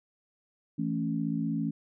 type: chord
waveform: sine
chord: A major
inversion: second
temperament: equal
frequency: 164.81 / 220 / 277.2 Hz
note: E3 / A3 / C#4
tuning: 0 / 0 / 0 cents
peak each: -32 dBFS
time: 0.78-1.71 s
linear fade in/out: 10 ms
effects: none